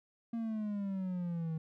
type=exponential sweep; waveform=triangle; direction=down; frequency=233.1 to 158 Hz; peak=-32 dBFS; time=0.33-1.58 s; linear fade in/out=5 ms; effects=none